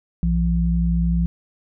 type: tone pair together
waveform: sine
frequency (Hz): 60.3 / 170.55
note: B1 / F3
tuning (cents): -41 / -41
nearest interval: octave + tritone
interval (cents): 1800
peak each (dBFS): -19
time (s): 0.23-1.26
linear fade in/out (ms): 0
effects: none